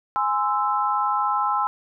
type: chord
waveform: sine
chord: Ab augmented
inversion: none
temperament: equal with one note detuned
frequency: 830.6 / 1036.3 / 1318.5 Hz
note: Ab5 / C6 / E6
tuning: 0 / -17 / 0 cents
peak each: -24 dBFS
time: 0.16-1.67 s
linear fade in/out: 0 ms
effects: none